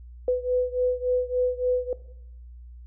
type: beating tone pair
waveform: sine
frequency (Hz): 498.6 / 502.1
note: B4 / B4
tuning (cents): +16 / +29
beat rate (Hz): 3.5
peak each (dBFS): -23 / -26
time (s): 0.28-1.93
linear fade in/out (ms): 2
effects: noise-tail reverb RT60 0.8 s tail -18 dB re dry + added 60 Hz sine -41 dBFS peak until 2.86 s